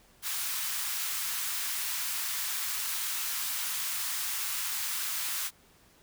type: high-pass noise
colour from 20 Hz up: white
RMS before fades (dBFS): -33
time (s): 0.22-5.51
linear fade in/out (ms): 50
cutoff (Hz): 990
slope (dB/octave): 24
effects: pink hiss -61 dBFS RMS until 6.02 s